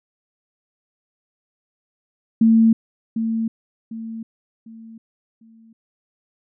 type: tone with echo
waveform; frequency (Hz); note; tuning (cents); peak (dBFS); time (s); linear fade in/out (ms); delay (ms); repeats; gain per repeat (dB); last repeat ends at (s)
sine; 225.3; A3; +41; -10; 2.41-2.73; 5; 750; 4; -9; 5.73
effects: none